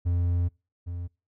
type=tone pair in turn; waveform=triangle; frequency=87.31 / 87.31 Hz; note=F2 / F2; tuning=0 / 0 cents; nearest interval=unison; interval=0 cents; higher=neither; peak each=-20 / -29 dBFS; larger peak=first; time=0.05-0.49 / 0.86-1.08 s; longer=first; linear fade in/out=20 ms; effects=noise-tail reverb RT60 0.3 s tail -25 dB re dry